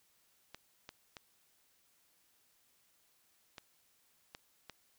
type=clicks; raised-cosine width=0.2 ms; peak=-29 dBFS; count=6; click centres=0.546 / 0.891 / 1.168 / 3.582 / 4.349 / 4.697 s; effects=white hiss -72 dBFS RMS until 4.98 s